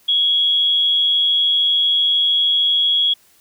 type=tone with amplitude modulation; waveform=sine; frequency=3331 Hz; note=G#7; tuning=4 cents sharp; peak=-11 dBFS; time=0.08-3.14 s; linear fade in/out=10 ms; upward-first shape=sine; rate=160 Hz; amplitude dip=45%; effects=white hiss -54 dBFS RMS until 3.4 s